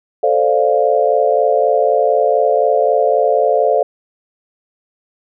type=chord; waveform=sine; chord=D minor seventh; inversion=second; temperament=equal; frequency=440 / 523.3 / 587.3 / 698.5 Hz; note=A4 / C5 / D5 / F5; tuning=0 / 0 / 0 / 0 cents; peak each=-16 dBFS; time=0.23-3.83 s; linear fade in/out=5 ms; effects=none